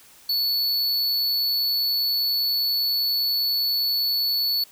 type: tone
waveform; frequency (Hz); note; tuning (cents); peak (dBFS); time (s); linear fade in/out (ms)
square; 4435; C#8; 0; -21; 0.29-4.64; 5
effects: white hiss -51 dBFS RMS until 4.71 s